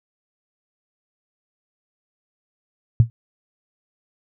sine tone with exponential decay, 115.3 Hz, A#2, 19 cents flat, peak -5 dBFS, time 3-3.1 s, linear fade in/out 0 ms, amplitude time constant 21 ms, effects none

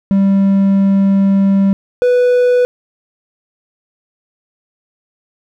triangle tone pair in turn, 196 / 493.9 Hz, G3 / B4, 0 / 0 cents, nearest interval octave + major third, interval 1600 cents, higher second, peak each -6 dBFS, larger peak neither, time 0.11-1.73 / 2.02-2.65 s, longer first, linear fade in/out 0 ms, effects none

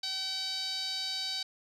sawtooth tone with band-pass filter, 764 Hz, G5, 45 cents flat, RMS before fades -35 dBFS, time 0.03-1.43 s, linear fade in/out 5 ms, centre 4300 Hz, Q 7.6, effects none

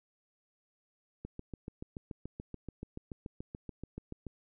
click train, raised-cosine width 3 ms, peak -28 dBFS, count 22, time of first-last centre 1.25-4.267 s, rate 6.96 Hz, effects none

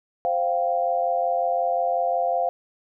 sine chord, C suspended fourth, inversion none, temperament equal, 523.3 / 698.5 / 784 Hz, C5 / F5 / G5, 0 / 0 / 0 cents, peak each -26 / -22 / -28 dBFS, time 0.25-2.49 s, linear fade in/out 0 ms, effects none

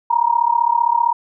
sine tone with amplitude modulation, 944 Hz, A#5, 22 cents sharp, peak -9 dBFS, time 0.1-1.13 s, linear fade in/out 10 ms, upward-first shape sine, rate 35.4 Hz, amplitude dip 90%, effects none

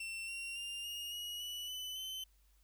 40% pulse tone with pitch steps, 2700 / 2749 / 2798 / 2849 / 2900 / 2953 / 3006 / 3061 Hz, E7 / F7 / F7 / F7 / F#7 / F#7 / F#7 / G7, +41 / -28 / +3 / +34 / -35 / -4 / +27 / -42 cents, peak -40 dBFS, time 0-2.24 s, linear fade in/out 5 ms, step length 280 ms, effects added 50 Hz sine -66 dBFS peak until 2.63 s + white hiss -75 dBFS RMS until 2.63 s

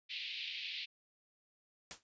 pink band-pass noise, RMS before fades -43 dBFS, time 0.09-0.86 s, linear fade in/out 20 ms, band 2300 to 4300 Hz, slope 48 dB/octave
white noise with exponential decay, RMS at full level -40 dBFS, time 1.91-2.03 s, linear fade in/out 0 ms, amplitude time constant 25 ms
effects resampled to 16000 Hz

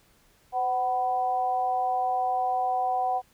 sine tone with amplitude modulation, 751 Hz, F#5, 26 cents sharp, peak -20 dBFS, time 0.52-3.22 s, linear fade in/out 50 ms, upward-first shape sine, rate 240 Hz, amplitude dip 70%, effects pink hiss -62 dBFS RMS until 3.33 s

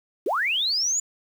sine linear sweep, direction up, 301.2 to 7070 Hz, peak -21 dBFS, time 0.26-1 s, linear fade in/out 5 ms, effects 8-bit

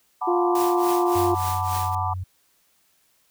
sine chord, B minor seventh, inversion second, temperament equal, 740 / 880 / 987.8 / 1174.7 Hz, F#5 / A5 / B5 / D6, 0 / 0 / 0 / 0 cents, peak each -29 dBFS, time 0.21-2.14 s, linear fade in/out 10 ms
harmonic tone, 351.9 Hz, F4, 13 cents sharp, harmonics 1 / 2 / 3, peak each -20 / -27 / -31 dBFS, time 0.27-1.35 s, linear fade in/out 10 ms
white noise with tremolo, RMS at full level -32 dBFS, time 0.55-1.95 s, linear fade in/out 2 ms, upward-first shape triangle, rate 3.5 Hz, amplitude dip 90%
sine tone, 92.5 Hz, F#2, in tune, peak -27 dBFS, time 1.15-2.24 s, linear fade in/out 10 ms
effects white hiss -64 dBFS RMS until 3.3 s

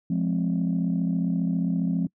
sine chord, F minor, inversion none, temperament just, 174.61 / 209.5 / 261.9 Hz, F3 / Ab3 / C4, 0 / +15 / +2 cents, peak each -23 / -28 / -27 dBFS, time 0.1-2.07 s, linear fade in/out 5 ms, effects noise-tail reverb RT60 0.1 s tail -26 dB re dry + tanh soft clip ceiling -16 dBFS

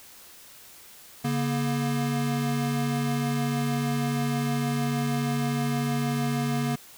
square tone pair together, 141.58 / 238.1 Hz, C#3 / A#3, +37 / +37 cents, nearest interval major sixth, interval 900 cents, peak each -28 dBFS, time 1.24-6.76 s, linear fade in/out 10 ms, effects white hiss -49 dBFS RMS until 6.97 s

